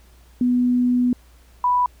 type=tone pair in turn; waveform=sine; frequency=246.9 / 987.6 Hz; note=B3 / B5; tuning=0 / 0 cents; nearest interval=2 octaves; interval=2400 cents; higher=second; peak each=-15 dBFS; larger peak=neither; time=0.41-1.13 / 1.64-1.86 s; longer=first; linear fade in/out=2 ms; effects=added 60 Hz sine -48 dBFS peak until 2 s + pink hiss -56 dBFS RMS until 2 s